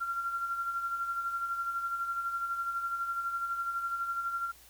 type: tone with tremolo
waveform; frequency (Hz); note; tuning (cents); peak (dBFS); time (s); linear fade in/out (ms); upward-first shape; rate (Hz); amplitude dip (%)
sine; 1376; F6; -26; -29; 0-4.52; 20; sine; 12; 50
effects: added 60 Hz sine -63 dBFS peak until 4.69 s + white hiss -57 dBFS RMS until 4.69 s